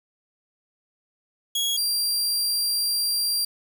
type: tone pair in turn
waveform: sawtooth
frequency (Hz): 3322 / 4739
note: G#7 / D8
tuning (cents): 0 / +15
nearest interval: tritone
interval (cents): 615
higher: second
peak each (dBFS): -19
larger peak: neither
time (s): 1.55-1.77 / 1.77-3.45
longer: second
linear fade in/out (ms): 5
effects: 8-bit

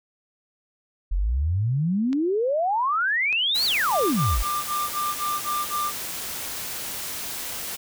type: exponential two-way sweep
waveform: sine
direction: up then down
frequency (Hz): 41.04 to 4614 to 41.04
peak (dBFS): -20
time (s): 1.11-4.43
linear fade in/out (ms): 10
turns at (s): 3.65
type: clicks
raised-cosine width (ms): 0.2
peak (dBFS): -20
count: 3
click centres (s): 2.13 / 3.327 / 4.405
type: noise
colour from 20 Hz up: white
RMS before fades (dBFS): -32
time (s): 3.54-7.77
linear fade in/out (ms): 20
type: tone bursts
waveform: triangle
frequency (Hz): 1190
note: D6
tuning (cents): +22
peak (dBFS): -22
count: 8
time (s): 3.9-5.922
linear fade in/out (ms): 50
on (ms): 230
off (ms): 26
effects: none

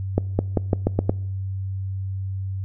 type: accelerating click train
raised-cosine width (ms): 2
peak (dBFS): -5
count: 7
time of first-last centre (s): 0.18-1.095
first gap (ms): 210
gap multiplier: 0.87
effects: noise-tail reverb RT60 0.8 s tail -23 dB re dry + added 96 Hz sine -25 dBFS peak until 2.64 s

